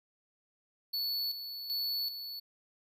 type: tone with tremolo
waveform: square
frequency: 4435 Hz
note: C#8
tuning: in tune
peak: -32 dBFS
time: 0.93-2.4 s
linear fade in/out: 10 ms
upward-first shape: square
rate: 1.3 Hz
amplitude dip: 60%
effects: none